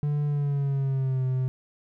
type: tone with pitch glide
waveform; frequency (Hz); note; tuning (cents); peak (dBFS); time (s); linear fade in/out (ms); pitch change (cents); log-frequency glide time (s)
triangle; 146.83 to 129.31; D3 to C3; 0 to -20; -21; 0.03-1.48; 0; -220; 0.26-1.24
effects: none